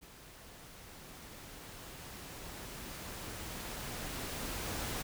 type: noise with level ramp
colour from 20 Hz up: pink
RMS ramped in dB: -55 to -38 dBFS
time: 0.01-5.03 s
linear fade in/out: 20 ms
effects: none